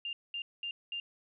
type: tone bursts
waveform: sine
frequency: 2798 Hz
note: F7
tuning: 3 cents sharp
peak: -35 dBFS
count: 4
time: 0.05-1 s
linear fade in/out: 2 ms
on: 80 ms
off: 210 ms
effects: none